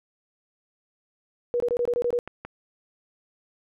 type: tone bursts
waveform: sine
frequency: 482.2 Hz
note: B4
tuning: 41 cents flat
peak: -21 dBFS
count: 8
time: 1.54-2.189 s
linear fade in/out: 0 ms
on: 61 ms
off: 23 ms
type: clicks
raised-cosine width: 0.5 ms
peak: -21 dBFS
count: 2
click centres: 2.276 / 2.45 s
effects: none